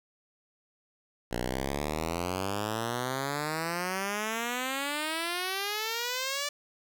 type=exponential sweep; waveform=5% pulse; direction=up; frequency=58.27 to 587.3 Hz; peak=-19 dBFS; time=1.31-6.49 s; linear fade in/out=5 ms; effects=none